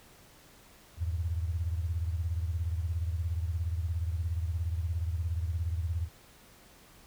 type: beating tone pair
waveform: sine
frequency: 81.5 / 98.5 Hz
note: E2 / G2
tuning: -19 / +9 cents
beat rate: 17 Hz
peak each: -30 / -36 dBFS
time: 0.97-6.09 s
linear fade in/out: 50 ms
effects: pink hiss -57 dBFS RMS until 7.06 s